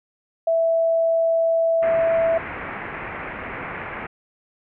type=tone; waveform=sine; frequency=659.3 Hz; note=E5; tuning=in tune; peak=-16 dBFS; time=0.47-2.38 s; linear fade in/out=5 ms
type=low-pass noise; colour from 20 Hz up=white; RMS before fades=-32 dBFS; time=1.82-4.07 s; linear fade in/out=10 ms; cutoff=2300 Hz; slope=48 dB/octave
effects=none